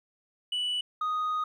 sine tone pair in turn, 2960 / 1244.5 Hz, F#7 / D#6, 0 / 0 cents, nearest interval octave + minor third, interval 1500 cents, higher first, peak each -25 / -24 dBFS, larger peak second, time 0.52-0.81 / 1.01-1.44 s, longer second, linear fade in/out 5 ms, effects tanh soft clip ceiling -26 dBFS + 11-bit

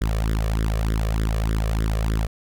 sawtooth tone with flanger, 54.3 Hz, A1, 22 cents flat, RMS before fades -22 dBFS, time 0.01-2.27 s, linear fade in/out 10 ms, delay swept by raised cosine 0.56 to 1.76 ms, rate 3.3 Hz, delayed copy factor +0.85, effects none

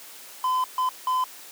triangle tone bursts at uneven times, 1019 Hz, C6, 46 cents flat, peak -19 dBFS, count 3, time 0.44-0.64 / 0.78-0.89 / 1.07-1.24 s, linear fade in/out 2 ms, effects white hiss -44 dBFS RMS until 1.51 s + high-pass 300 Hz 12 dB/octave

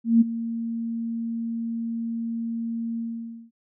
sine tone with ADSR envelope, 230 Hz, A#3, 23 cents flat, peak -11 dBFS, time 0.04-3.51 s, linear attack 170 ms, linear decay 18 ms, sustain -15 dB, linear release 530 ms, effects none

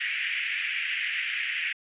pink band-pass noise, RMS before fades -30 dBFS, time 0-1.73 s, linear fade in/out 10 ms, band 1800 to 2900 Hz, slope 48 dB/octave, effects resampled to 8000 Hz

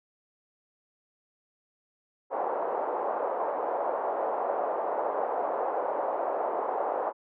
pink band-pass noise, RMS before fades -30 dBFS, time 2.3-7.13 s, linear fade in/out 50 ms, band 510 to 910 Hz, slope 24 dB/octave, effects none

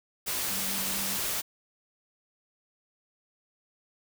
sine tone in noise, 194.6 Hz, G3, 12 cents flat, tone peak -41 dBFS, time 0.5-1.18 s, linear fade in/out 20 ms, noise white, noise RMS -31 dBFS, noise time 0.26-1.42 s, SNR -13 dB, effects none

